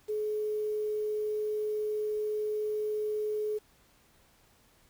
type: tone with quantisation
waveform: sine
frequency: 425.2 Hz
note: G#4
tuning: 41 cents sharp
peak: -29 dBFS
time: 0.08-3.59 s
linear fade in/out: 20 ms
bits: 9
effects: pink hiss -64 dBFS RMS until 4.89 s

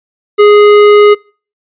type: tone with tanh clipping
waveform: sine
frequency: 415.3 Hz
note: G#4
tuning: in tune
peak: -3 dBFS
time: 0.38-1.15 s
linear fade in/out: 20 ms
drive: 16 dB
effects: noise-tail reverb RT60 0.4 s tail -26 dB re dry + resampled to 8000 Hz

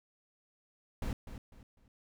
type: noise with echo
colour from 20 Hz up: brown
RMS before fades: -35 dBFS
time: 1.02-1.13 s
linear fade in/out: 2 ms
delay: 250 ms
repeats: 3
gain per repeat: -10 dB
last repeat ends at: 1.88 s
effects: none

